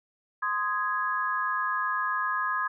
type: chord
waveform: sine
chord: Ab major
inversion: first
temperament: just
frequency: 1038.3 / 1245.9 / 1661.2 Hz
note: C6 / Eb6 / Ab6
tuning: -14 / +2 / 0 cents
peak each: -30 dBFS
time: 0.42-2.68 s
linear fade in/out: 10 ms
effects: none